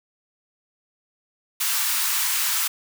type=high-pass noise; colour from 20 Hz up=white; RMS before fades=-23 dBFS; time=1.6-2.68 s; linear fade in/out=10 ms; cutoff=900 Hz; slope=48 dB/octave; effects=none